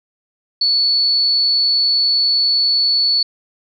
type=tone; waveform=sine; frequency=4435 Hz; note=C#8; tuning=in tune; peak=-12 dBFS; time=0.61-3.23 s; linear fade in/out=5 ms; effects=none